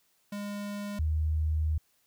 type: tone pair in turn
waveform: square / sine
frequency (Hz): 204.2 / 77.83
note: G#3 / D#2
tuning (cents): -29 / +1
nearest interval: octave + perfect fourth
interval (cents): 1670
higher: first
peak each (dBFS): -35 / -25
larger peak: second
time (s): 0.32-0.99 / 0.99-1.78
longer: second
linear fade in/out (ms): 5
effects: white hiss -70 dBFS RMS until 2.06 s